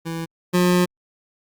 25% pulse tone pair in turn, 164.81 / 178.78 Hz, E3 / F3, 0 / +41 cents, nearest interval minor second, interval 141 cents, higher second, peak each -22 / -11 dBFS, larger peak second, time 0.05-0.26 / 0.53-0.86 s, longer second, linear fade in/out 20 ms, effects Opus 48 kbps

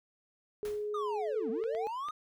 sine tone with pitch glide, 418.8 to 448.9 Hz, G#4 to A4, +15 to +35 cents, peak -33 dBFS, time 0.63-1.87 s, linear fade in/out 0 ms, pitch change +120 cents, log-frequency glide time 1.13-1.54 s
pink noise with exponential decay, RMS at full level -45 dBFS, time 0.65-0.94 s, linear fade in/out 1 ms, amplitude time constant 63 ms
triangle linear two-way sweep, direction down then up, 1256 to 207.7 to 1256 Hz, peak -33 dBFS, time 0.94-2.11 s, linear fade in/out 5 ms, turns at 1.5 s
clicks, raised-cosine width 0.3 ms, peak -31 dBFS, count 3, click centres 1.639 / 1.75 / 2.086 s
effects none

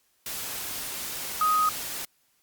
sine tone in noise, 1253 Hz, D#6, 12 cents sharp, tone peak -20 dBFS, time 1.41-1.69 s, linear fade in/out 2 ms, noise white, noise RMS -34 dBFS, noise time 0.26-2.05 s, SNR +11 dB, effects white hiss -68 dBFS RMS until 2.42 s + Opus 48 kbps

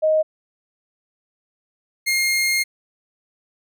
sine / sawtooth tone pair in turn, 625 / 2131 Hz, D#5 / C7, +8 / +31 cents, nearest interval octave + major sixth, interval 2123 cents, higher second, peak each -14 dBFS, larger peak neither, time 0.02-0.23 / 2.06-2.64 s, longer second, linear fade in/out 20 ms, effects none

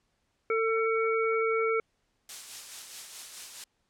harmonic tone, 448.2 Hz, A4, 32 cents sharp, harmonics 1 / 3 / 5, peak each -26 / -31 / -33 dBFS, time 0.5-1.8 s, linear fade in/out 2 ms
blue noise with tremolo, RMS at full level -36 dBFS, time 2.29-3.64 s, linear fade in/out 2 ms, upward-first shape sine, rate 4.7 Hz, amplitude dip 40%
effects pink hiss -75 dBFS RMS until 3.89 s + low-pass 8000 Hz 12 dB/octave

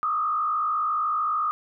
sine tone with frequency modulation, 1231 Hz, D#6, 19 cents flat, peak -22 dBFS, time 0.03-1.51 s, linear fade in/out 0 ms, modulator 53.8 Hz, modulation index 0.92, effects none

